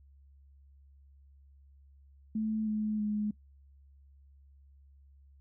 sine tone with pitch steps, 217.9 / 213.9 / 210.2 Hz, A3 / A3 / G#3, -17 / -49 / +21 cents, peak -29 dBFS, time 2.35-3.31 s, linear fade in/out 5 ms, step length 320 ms, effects noise-tail reverb RT60 0.1 s tail -20 dB re dry + added 69 Hz sine -56 dBFS peak until 5.4 s

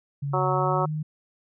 sine tone with pitch glide, 140.9 to 153.65 Hz, C#3 to D#3, +29 to -21 cents, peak -26 dBFS, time 0.22-1.03 s, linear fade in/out 10 ms, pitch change +150 cents, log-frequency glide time 0.53-0.9 s
harmonic tone, 185 Hz, F#3, in tune, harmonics 2 / 3 / 4 / 5 / 6 / 7, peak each -29 / -29 / -29 / -29 / -29 / -29 dBFS, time 0.33-0.86 s, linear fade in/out 10 ms
effects none

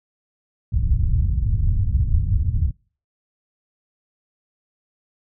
white low-pass noise, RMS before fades -19 dBFS, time 0.72-2.71 s, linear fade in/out 5 ms, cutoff 100 Hz, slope 24 dB/octave, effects noise-tail reverb RT60 0.4 s tail -24 dB re dry

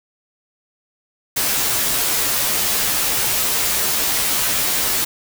white noise with comb filter, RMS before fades -19 dBFS, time 1.36-5.05 s, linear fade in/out 10 ms, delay 12 ms, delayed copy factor -0.85, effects none

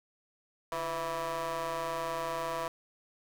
25% pulse ring-modulated tone, 161.9 Hz, E3, 31 cents flat, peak -26 dBFS, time 0.72-2.68 s, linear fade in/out 2 ms, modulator 824 Hz, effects none

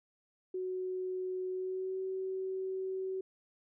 sine tone with pitch glide, 370.3 to 378.5 Hz, F#4 to F#4, +1 to +39 cents, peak -34 dBFS, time 0.54-3.21 s, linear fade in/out 5 ms, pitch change +38 cents, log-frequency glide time 1.5-2 s, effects none

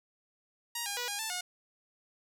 5% pulse tone with pitch steps, 942 / 810 / 486.9 / 814 / 883 / 722 Hz, A#5 / G#5 / B4 / G#5 / A5 / F#5, +18 / -43 / -25 / -35 / +6 / -43 cents, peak -22 dBFS, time 0.75-1.41 s, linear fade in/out 5 ms, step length 110 ms, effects none

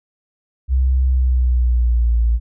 sine tone with pitch glide, 64.8 to 57.4 Hz, C2 to A#1, -16 to -26 cents, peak -12 dBFS, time 0.68-2.4 s, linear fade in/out 50 ms, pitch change -210 cents, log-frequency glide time 1.05-2.21 s, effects none

